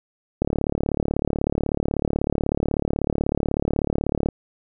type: click train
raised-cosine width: 2 ms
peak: -8 dBFS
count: 141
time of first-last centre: 0.42-4.287 s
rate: 36.2 Hz
effects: none